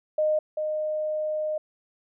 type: tone pair in turn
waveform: sine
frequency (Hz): 615 / 615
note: D#5 / D#5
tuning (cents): -20 / -20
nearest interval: unison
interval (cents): 0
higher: neither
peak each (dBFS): -20 / -25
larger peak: first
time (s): 0.18-0.39 / 0.57-1.58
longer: second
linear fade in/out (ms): 5
effects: none